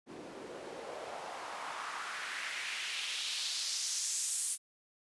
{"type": "noise with band-pass filter sweep", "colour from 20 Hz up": "white", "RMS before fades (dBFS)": -39, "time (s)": [0.06, 4.58], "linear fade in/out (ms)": 50, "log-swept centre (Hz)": [290, 9600], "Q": 2, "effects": ["resampled to 24000 Hz"]}